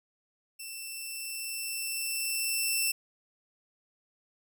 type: tone with level ramp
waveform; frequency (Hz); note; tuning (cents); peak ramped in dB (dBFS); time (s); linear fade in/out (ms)
10% pulse; 2679; E7; +27; -31 to -17; 0.59-2.92; 10
effects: none